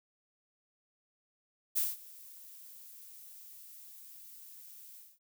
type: noise with ADSR envelope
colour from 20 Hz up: violet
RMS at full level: -29 dBFS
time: 1.75-5.19 s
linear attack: 24 ms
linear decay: 190 ms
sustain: -23 dB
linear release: 220 ms
effects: none